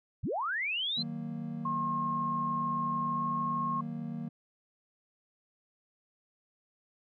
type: linear sweep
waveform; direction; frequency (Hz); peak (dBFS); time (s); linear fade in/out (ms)
sine; up; 59.7 to 4186; -30; 0.23-1.03; 10
type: chord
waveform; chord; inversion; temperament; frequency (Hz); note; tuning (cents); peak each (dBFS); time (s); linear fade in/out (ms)
triangle; D# minor; none; just; 155.56 / 186.68 / 233.3; D#3 / F#3 / A#3; 0 / +16 / +2; -38 / -40 / -36; 0.97-4.29; 10
type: tone with pitch glide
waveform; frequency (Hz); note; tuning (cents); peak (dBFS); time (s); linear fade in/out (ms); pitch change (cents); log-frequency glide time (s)
sine; 1073 to 1080.5; C6 to C#6; +43 to -45; -30; 1.65-3.81; 5; +12; 3.14-3.2
effects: none